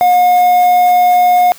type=tone with quantisation; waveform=triangle; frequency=719 Hz; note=F#5; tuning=50 cents flat; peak=-4 dBFS; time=0.01-1.52 s; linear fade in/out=0 ms; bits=4; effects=white hiss -38 dBFS RMS until 1.58 s + high-pass 60 Hz 12 dB/octave